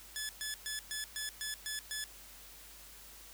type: tone bursts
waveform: 10% pulse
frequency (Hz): 1720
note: A6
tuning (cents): -40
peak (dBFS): -28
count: 8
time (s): 0.16-2.04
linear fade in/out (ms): 0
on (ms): 130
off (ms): 120
effects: added 50 Hz sine -60 dBFS peak until 3.33 s + white hiss -54 dBFS RMS until 3.33 s